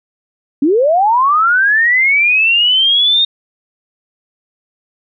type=linear sweep; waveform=sine; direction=up; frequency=261.6 to 3700 Hz; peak=-8 dBFS; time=0.62-3.25 s; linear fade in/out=5 ms; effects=none